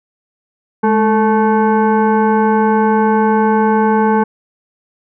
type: tone with frequency modulation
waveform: sine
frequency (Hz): 212.5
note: G#3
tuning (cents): +40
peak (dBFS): -9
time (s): 0.83-4.24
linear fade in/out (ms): 10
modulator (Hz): 656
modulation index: 1.3
effects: none